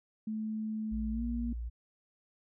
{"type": "tone with pitch glide", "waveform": "sine", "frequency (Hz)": [217.4, 235.7], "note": ["A3", "A#3"], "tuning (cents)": [-21, 19], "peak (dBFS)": -33, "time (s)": [0.27, 1.53], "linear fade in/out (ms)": 5, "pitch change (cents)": 140, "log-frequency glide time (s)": [1.11, 1.23]}
{"type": "tone", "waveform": "sine", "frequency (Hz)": 58.27, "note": "A#1", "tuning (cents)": 0, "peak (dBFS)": -35, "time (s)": [0.91, 1.7], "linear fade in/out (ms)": 20}
{"effects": []}